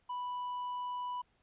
triangle tone, 987.8 Hz, B5, in tune, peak -34 dBFS, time 0.09-1.22 s, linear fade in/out 10 ms, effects pink hiss -73 dBFS RMS until 1.42 s + resampled to 8000 Hz

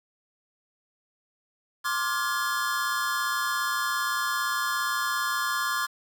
square chord, D half-diminished seventh, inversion third, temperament just, 1057.2 / 1174.7 / 1409.6 / 1691.5 Hz, C6 / D6 / F6 / Ab6, +18 / 0 / +16 / +31 cents, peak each -32 dBFS, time 1.84-5.87 s, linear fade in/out 20 ms, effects 8-bit

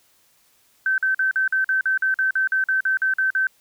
sine tone bursts, 1543 Hz, G6, 28 cents flat, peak -17 dBFS, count 16, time 0.86-3.47 s, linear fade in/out 2 ms, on 120 ms, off 46 ms, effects white hiss -60 dBFS RMS until 3.6 s

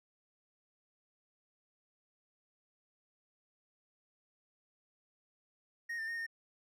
triangle tone with pitch steps, 1864 / 1793 / 1849 / 1830 Hz, A#6 / A6 / A#6 / A#6, -1 / +32 / -15 / -32 cents, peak -35 dBFS, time 5.89-6.266 s, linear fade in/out 10 ms, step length 94 ms, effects none

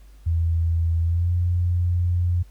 sine tone with pitch glide, 83.1 to 87.94 Hz, E2 to F2, +15 to +13 cents, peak -18 dBFS, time 0.26-2.43 s, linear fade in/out 10 ms, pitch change +98 cents, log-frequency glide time 1.02-1.33 s, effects added 50 Hz sine -44 dBFS peak until 2.5 s + pink hiss -60 dBFS RMS until 2.5 s

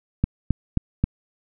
click train, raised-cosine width 5 ms, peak -6 dBFS, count 4, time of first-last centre 0.24-1.04 s, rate 3.75 Hz, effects none

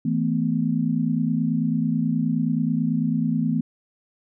sine tone cluster, 162.4 / 221.6 / 250.9 Hz, E3 / A3 / B3, -26 / +13 / +28 cents, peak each -24 dBFS, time 0.05-3.61 s, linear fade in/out 5 ms, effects none

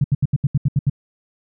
sine tone bursts, 139.7 Hz, C#3, 14 cents sharp, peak -12 dBFS, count 9, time 0.01-0.898 s, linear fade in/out 5 ms, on 32 ms, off 75 ms, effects none

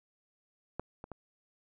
clicks, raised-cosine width 1 ms, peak -21 / -29 / -28 dBFS, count 3, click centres 0.796 / 1.041 / 1.117 s, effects none

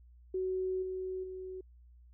sine tone with level steps, 373.4 Hz, F#4, 16 cents sharp, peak -31 / -35 / -40 dBFS, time 0.34-1.61 s, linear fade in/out 5 ms, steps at 0.82 / 1.23 s, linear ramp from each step 10 ms, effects added 60 Hz sine -55 dBFS peak until 2.13 s

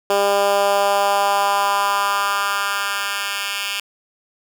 10% pulse tone with high-pass filter sweep, 200.5 Hz, G3, 39 cents sharp, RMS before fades -19 dBFS, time 0.1-3.8 s, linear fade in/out 2 ms, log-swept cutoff 470 to 2300 Hz, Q 2.2, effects none

